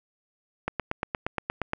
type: click train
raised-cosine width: 0.5 ms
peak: -12 dBFS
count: 10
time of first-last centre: 0.68-1.734 s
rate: 8.54 Hz
effects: none